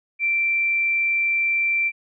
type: tone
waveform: sine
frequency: 2349 Hz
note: D7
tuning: in tune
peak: -18 dBFS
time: 0.19-1.92 s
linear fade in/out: 50 ms
effects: none